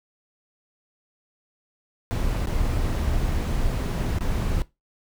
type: noise with dropouts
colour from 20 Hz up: brown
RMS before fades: -24 dBFS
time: 2.11-4.62 s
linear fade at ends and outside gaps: 0 ms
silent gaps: 2.459-2.472 / 4.185-4.208 s
effects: noise-tail reverb RT60 0.2 s tail -18 dB re dry